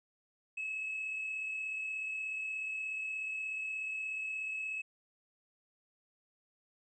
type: tone with amplitude modulation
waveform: triangle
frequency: 2584 Hz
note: E7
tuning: 35 cents flat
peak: -31 dBFS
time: 0.57-4.82 s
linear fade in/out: 10 ms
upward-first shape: sine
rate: 36.7 Hz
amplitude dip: 40%
effects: tanh soft clip ceiling -32 dBFS + resampled to 22050 Hz